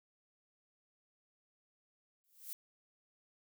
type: noise with exponential growth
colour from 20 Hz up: violet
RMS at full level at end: -41 dBFS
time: 2.24-2.53 s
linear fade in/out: 0 ms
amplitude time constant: 61 ms
effects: none